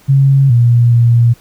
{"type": "tone with pitch steps", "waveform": "sine", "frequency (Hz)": [136.9, 119.3, 118.1], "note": ["C#3", "A#2", "A#2"], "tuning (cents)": [-21, 41, 23], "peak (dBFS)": -5, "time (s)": [0.08, 1.34], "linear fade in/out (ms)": 20, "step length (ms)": 420, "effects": ["pink hiss -46 dBFS RMS until 1.4 s"]}